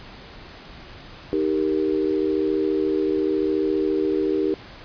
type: chord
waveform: sine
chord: Eb major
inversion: none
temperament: equal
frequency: 311.1 / 392 / 466.2 Hz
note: Eb4 / G4 / Bb4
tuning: 0 / 0 / 0 cents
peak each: -23 / -22 / -27 dBFS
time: 1.33-4.54 s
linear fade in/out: 0 ms
effects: pink hiss -42 dBFS RMS until 4.84 s + resampled to 11025 Hz